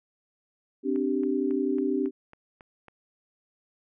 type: chord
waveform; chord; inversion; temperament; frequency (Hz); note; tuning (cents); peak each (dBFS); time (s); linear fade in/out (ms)
sine; C suspended second; none; equal with one note detuned; 261.6 / 293.7 / 388.6; C4 / D4 / G4; 0 / 0 / -15; -28; 0.83-2.11; 50
type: click train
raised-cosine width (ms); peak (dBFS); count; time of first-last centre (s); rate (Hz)
0.5; -33; 8; 0.96-2.883; 3.64
effects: none